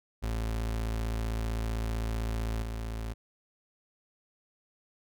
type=tone with level steps; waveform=35% pulse; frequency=55.6 Hz; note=A1; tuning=19 cents sharp; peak=-28 / -32 dBFS; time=0.22-3.14 s; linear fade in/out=20 ms; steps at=2.62 s; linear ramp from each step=2 ms; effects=none